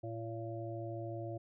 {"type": "harmonic tone", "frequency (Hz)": 113.7, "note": "A#2", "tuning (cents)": -43, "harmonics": [1, 3, 5, 6], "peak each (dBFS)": [-42, -44, -46, -47], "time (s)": [0.03, 1.38], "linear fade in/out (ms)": 10, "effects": []}